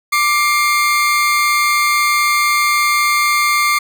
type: tone pair together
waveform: 40% pulse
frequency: 1179.2 / 2123 Hz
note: D6 / C7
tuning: +7 / +25 cents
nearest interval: minor seventh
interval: 1018 cents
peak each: -14 dBFS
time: 0.12-3.79 s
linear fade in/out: 10 ms
effects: none